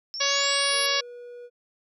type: exponential sweep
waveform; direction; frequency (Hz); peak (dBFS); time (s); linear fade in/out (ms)
sine; up; 5274 to 11350; -31; 0.14-0.86; 0
type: harmonic tone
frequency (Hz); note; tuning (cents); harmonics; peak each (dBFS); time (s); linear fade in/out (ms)
560; C#5; +18; 1 / 2 / 3 / 4 / 5 / 6 / 7 / 8 / 9 / 10; -31 / -31 / -31 / -31 / -31 / -31 / -31 / -31 / -31 / -31; 0.2-1.01; 10
type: tone with pitch glide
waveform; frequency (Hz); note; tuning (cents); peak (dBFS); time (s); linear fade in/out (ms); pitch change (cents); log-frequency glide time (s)
triangle; 468.3 to 484.3; A#4 to B4; +8 to -34; -37; 0.7-1.5; 50; +58; 0.81-1
effects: none